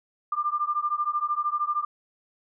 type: beating tone pair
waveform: sine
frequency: 1189 / 1202 Hz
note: D6 / D6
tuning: +21 / +40 cents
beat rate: 13 Hz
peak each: -27 dBFS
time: 0.32-1.85 s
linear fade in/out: 5 ms
effects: none